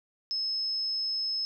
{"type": "tone", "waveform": "sine", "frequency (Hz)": 5190, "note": "E8", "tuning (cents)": -28, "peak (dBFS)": -28, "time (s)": [0.31, 1.45], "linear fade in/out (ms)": 0, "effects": []}